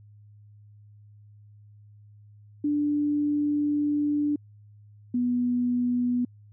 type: tone pair in turn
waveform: sine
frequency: 293.5 / 245.2 Hz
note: D4 / B3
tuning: -1 / -12 cents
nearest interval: minor third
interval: 311 cents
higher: first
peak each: -22 dBFS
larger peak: neither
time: 2.64-4.36 / 5.14-6.25 s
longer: first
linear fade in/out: 5 ms
effects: added 104 Hz sine -49 dBFS peak until 6.52 s